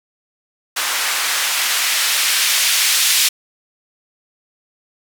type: noise with band-pass filter sweep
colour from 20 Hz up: blue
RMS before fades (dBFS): -17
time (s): 0.76-3.29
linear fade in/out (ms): 10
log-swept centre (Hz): 1200 to 3100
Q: 0.79
effects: none